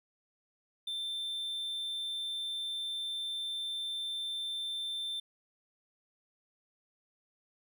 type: tone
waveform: triangle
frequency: 3560 Hz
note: A7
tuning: 20 cents sharp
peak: -33 dBFS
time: 0.87-5.2 s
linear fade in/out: 5 ms
effects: none